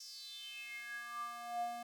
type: tone with high-pass filter sweep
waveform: square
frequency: 237.2 Hz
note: A#3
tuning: 30 cents sharp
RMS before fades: -45 dBFS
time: 0-1.83 s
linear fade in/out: 5 ms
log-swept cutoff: 5600 to 530 Hz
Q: 7.6
effects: none